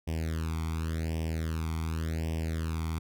sawtooth tone with flanger, 80.6 Hz, E2, 38 cents flat, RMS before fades -32 dBFS, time 0.07-2.99 s, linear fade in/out 10 ms, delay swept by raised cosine 0.36 to 0.89 ms, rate 0.89 Hz, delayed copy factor +1, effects none

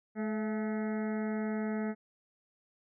harmonic tone with a mistuned harmonic, 215.1 Hz, A3, 39 cents flat, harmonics 1 / 2 / 3 / 4 / 6 / 7 / 8 / 9 / 10, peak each -32 / -39 / -43 / -47 / -50 / -50 / -52 / -51 / -53 dBFS, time 0.15-1.95 s, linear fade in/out 50 ms, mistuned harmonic 3, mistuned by +47 cents, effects none

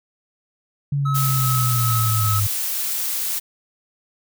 sine linear sweep, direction down, 143.2 to 100.7 Hz, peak -18 dBFS, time 0.92-2.47 s, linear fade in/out 5 ms
triangle tone with tremolo, 1288 Hz, E6, 41 cents flat, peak -21 dBFS, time 1.05-2.4 s, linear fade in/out 10 ms, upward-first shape sine, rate 2.5 Hz, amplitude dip 35%
blue noise, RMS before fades -24 dBFS, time 1.14-3.4 s, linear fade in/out 20 ms
effects none

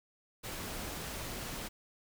pink noise, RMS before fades -41 dBFS, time 0.43-1.69 s, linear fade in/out 20 ms, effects none

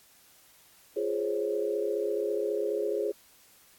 sine chord, Db major seventh, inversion first, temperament just, 346.5 / 415.8 / 519.7 / 554.4 Hz, F4 / Ab4 / C5 / Db5, -14 / +2 / -12 / 0 cents, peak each -35 / -29 / -35 / -35 dBFS, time 0.96-3.12 s, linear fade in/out 10 ms, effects white hiss -59 dBFS RMS until 3.78 s + AAC 64 kbps

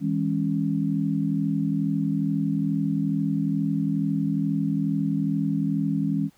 sine tone cluster, 160.6 / 202.9 / 275 Hz, E3 / G#3 / C#4, -45 / -40 / -14 cents, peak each -26 dBFS, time 0-6.3 s, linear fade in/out 50 ms, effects pink hiss -61 dBFS RMS until 6.37 s

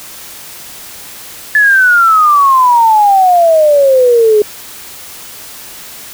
sine exponential sweep, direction down, 1738 to 413.5 Hz, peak -4 dBFS, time 1.55-4.42 s, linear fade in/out 2 ms, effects white hiss -30 dBFS RMS until 6.13 s

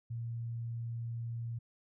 sine tone, 116.54 Hz, A#2, in tune, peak -36 dBFS, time 0.1-1.59 s, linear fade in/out 10 ms, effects none

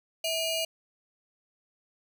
sawtooth ring-modulated tone, 1760 Hz, A6, in tune, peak -21 dBFS, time 0.24-0.65 s, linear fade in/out 5 ms, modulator 1110 Hz, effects none

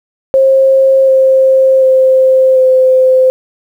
sine tone with pitch steps, 534 / 528.5 / 523 / 517.6 Hz, C5 / C5 / C5 / C5, +35 / +17 / -1 / -19 cents, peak -4 dBFS, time 0.34-3.3 s, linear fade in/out 0 ms, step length 740 ms, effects 7-bit

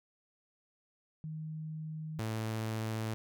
sine / sawtooth tone pair in turn, 156.5 / 110.66 Hz, D#3 / A2, +10 / +10 cents, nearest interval tritone, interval 600 cents, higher first, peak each -38 / -30 dBFS, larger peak second, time 1.24-2.19 / 2.19-3.14 s, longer neither, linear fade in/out 0 ms, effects none

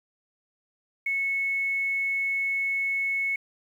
sine tone, 2200 Hz, C#7, 14 cents flat, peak -24 dBFS, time 1.06-3.36 s, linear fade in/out 5 ms, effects 9-bit

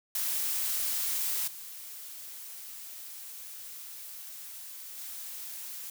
blue noise with level steps, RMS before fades -31 / -44 / -41 dBFS, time 0.15-5.9 s, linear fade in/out 2 ms, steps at 1.47 / 4.97 s, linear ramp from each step 10 ms, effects none

